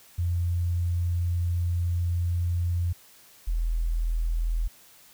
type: tone pair in turn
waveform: sine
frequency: 86.9 / 41.2 Hz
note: F2 / E1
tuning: -8 / 0 cents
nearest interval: octave + minor second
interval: 1292 cents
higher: first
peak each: -23 dBFS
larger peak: neither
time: 0.18-2.93 / 3.47-4.68 s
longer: first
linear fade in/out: 10 ms
effects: white hiss -54 dBFS RMS until 5.13 s